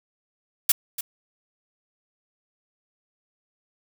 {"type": "noise with echo", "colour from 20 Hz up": "blue", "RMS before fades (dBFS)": -17, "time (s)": [0.69, 0.72], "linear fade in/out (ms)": 5, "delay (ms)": 290, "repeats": 1, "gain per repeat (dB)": -13, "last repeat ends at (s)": 1.01, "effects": []}